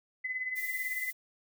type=tone with tremolo; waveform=sine; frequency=2022 Hz; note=B6; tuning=40 cents sharp; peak=-30 dBFS; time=0.24-1.11 s; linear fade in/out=10 ms; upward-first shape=sine; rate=18 Hz; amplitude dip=60%
type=noise; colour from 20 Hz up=violet; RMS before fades=-42 dBFS; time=0.55-1.13 s; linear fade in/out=20 ms
effects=none